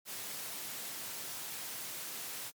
white high-pass noise, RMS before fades -42 dBFS, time 0.05-2.52 s, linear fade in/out 50 ms, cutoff 100 Hz, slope 96 dB/octave, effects MP3 96 kbps

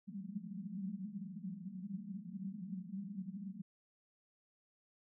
pink band-pass noise, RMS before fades -45 dBFS, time 0.07-3.62 s, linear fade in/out 10 ms, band 180 to 210 Hz, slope 96 dB/octave, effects none

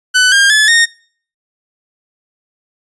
sawtooth tone with pitch steps, 1500 / 1607.7 / 1723 / 1846.7 Hz, F#6 / G6 / A6 / A#6, +23 / +43 / -37 / -17 cents, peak -3 dBFS, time 0.14-0.86 s, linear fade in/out 20 ms, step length 180 ms, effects noise-tail reverb RT60 0.5 s tail -24 dB re dry + resampled to 22050 Hz

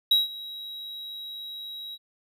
triangle tone with ADSR envelope, 3851 Hz, B7, 44 cents flat, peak -14 dBFS, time 0.11-1.98 s, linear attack 5 ms, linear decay 160 ms, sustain -20 dB, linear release 44 ms, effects none

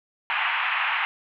white band-pass noise, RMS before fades -25 dBFS, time 0.3-1.05 s, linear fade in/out 0 ms, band 800 to 2800 Hz, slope 48 dB/octave, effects none

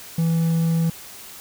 triangle tone, 164.81 Hz, E3, in tune, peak -15 dBFS, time 0.18-0.9 s, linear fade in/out 5 ms, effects white hiss -40 dBFS RMS until 1.4 s

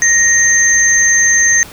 sine tone pair together, 1870 / 6290 Hz, A#6 / G8, +5 / +5 cents, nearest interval octave + major sixth, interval 2100 cents, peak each -10 dBFS, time 0.02-1.63 s, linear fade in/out 0 ms, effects pink hiss -34 dBFS RMS until 1.72 s

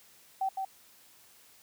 sine tone with echo, 770 Hz, G5, 31 cents flat, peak -27 dBFS, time 0.41-0.49 s, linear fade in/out 5 ms, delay 160 ms, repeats 1, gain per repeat -4 dB, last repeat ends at 0.65 s, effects white hiss -59 dBFS RMS until 1.62 s + high-pass 60 Hz 12 dB/octave

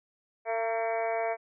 harmonic tone with a mistuned harmonic, 226.2 Hz, A3, 48 cents sharp, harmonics 2 / 3 / 4 / 5 / 6 / 7 / 8 / 9 / 10, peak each -34 / -29 / -38 / -45 / -46 / -45 / -45 / -44 / -40 dBFS, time 0.45-1.37 s, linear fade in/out 50 ms, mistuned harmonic 4, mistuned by +26 cents, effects none

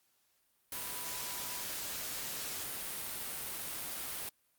sine tone in noise, 987.8 Hz, B5, in tune, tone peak -51 dBFS, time 0.75-1.63 s, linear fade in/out 2 ms, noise white, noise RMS -40 dBFS, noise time 0.72-4.29 s, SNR -14 dB, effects white hiss -74 dBFS RMS until 4.58 s + Opus 48 kbps

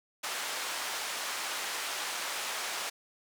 pink band-pass noise, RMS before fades -36 dBFS, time 0.23-2.9 s, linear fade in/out 10 ms, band 840 to 10000 Hz, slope 12 dB/octave, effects none

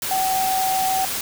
sine tone in noise, 760 Hz, F#5, 46 cents sharp, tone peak -19 dBFS, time 0.11-1.05 s, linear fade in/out 2 ms, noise white, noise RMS -26 dBFS, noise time 0.02-1.21 s, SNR +4 dB, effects none

